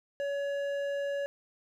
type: tone with hard clipping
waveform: triangle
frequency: 564 Hz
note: C#5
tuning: 30 cents sharp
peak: -32 dBFS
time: 0.2-1.26 s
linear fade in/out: 0 ms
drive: 12 dB
effects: none